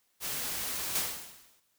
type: noise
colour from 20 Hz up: white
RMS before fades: -35 dBFS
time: 0.2-1.02 s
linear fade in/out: 50 ms
type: noise with exponential decay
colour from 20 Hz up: white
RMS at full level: -28 dBFS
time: 0.95-1.6 s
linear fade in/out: 5 ms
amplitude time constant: 140 ms
effects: white hiss -73 dBFS RMS until 1.78 s